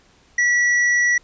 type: tone with tanh clipping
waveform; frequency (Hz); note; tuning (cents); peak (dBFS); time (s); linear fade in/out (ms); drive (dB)
triangle; 1942; B6; -30; -16; 0.38-1.18; 5; 13
effects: pink hiss -55 dBFS RMS until 1.23 s + resampled to 16000 Hz